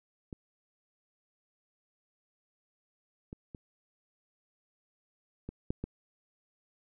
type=clicks; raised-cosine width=3 ms; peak=-28 / -29 / -30 / -26 / -18 / -22 dBFS; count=6; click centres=0.328 / 3.329 / 3.548 / 5.49 / 5.705 / 5.84 s; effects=none